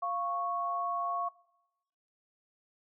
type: tone pair together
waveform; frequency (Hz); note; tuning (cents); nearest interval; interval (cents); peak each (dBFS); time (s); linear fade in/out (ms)
sine; 696.7 / 1106; F5 / C#6; -4 / -4; minor sixth; 800; -35 / -32; 0.02-1.29; 10
effects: noise-tail reverb RT60 0.9 s tail -21 dB re dry